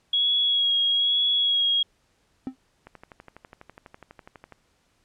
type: tone with vibrato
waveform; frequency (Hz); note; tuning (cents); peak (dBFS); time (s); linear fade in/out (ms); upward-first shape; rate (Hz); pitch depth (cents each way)
sine; 3322; G#7; 0; -19; 0.13-1.83; 5; sine; 1.1; 22
type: tone with exponential decay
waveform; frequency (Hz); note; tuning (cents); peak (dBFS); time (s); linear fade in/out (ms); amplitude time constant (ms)
triangle; 260.7; C4; -6; -22; 2.47-2.56; 1; 19
type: click train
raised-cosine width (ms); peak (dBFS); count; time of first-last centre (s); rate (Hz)
0.5; -28; 21; 2.87-4.523; 12.1
effects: pink hiss -67 dBFS RMS until 5.04 s + low-pass 9000 Hz 12 dB/octave